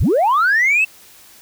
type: linear sweep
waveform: sine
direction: up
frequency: 30.87 to 2688 Hz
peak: -10 dBFS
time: 0-0.85 s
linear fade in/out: 10 ms
effects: tanh soft clip ceiling -9 dBFS + white hiss -45 dBFS RMS until 1.41 s